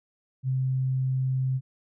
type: tone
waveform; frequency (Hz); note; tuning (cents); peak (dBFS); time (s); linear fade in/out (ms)
sine; 130.81; C3; 0; -23; 0.43-1.61; 50
effects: none